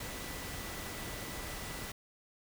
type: tone in noise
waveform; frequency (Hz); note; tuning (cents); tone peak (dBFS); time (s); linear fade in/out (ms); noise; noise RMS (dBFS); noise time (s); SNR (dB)
sine; 1975.5; B6; 0; -51; 0-1.92; 5; pink; -42; 0-1.92; -12
effects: none